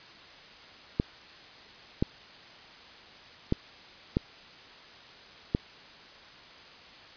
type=clicks; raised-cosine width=3 ms; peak=-11 dBFS; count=5; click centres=0.999 / 2.025 / 3.524 / 4.169 / 5.549 s; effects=white hiss -50 dBFS RMS until 7.16 s + resampled to 11025 Hz